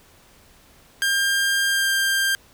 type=tone with pitch glide; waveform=sawtooth; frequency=1600 to 1589.9 Hz; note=G6 to G6; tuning=+35 to +24 cents; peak=-15 dBFS; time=1.02-2.35 s; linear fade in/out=0 ms; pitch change=-11 cents; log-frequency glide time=1.68-1.9 s; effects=pink hiss -53 dBFS RMS until 2.53 s